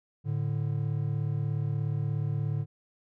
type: tone pair together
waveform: triangle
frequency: 110 / 146.83 Hz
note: A2 / D3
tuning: 0 / 0 cents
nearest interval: perfect fourth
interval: 500 cents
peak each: -28 dBFS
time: 0.24-2.66 s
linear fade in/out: 50 ms
effects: none